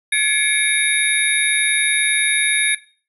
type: tone cluster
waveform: sine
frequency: 1702 / 2171 / 2321 / 3718 / 10750 Hz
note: G#6 / C#7 / D7 / A#7 / E9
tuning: +42 / -37 / -21 / -5 / +33 cents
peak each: -21 dBFS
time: 0.12-2.75 s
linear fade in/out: 5 ms
effects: noise-tail reverb RT60 0.4 s tail -17 dB re dry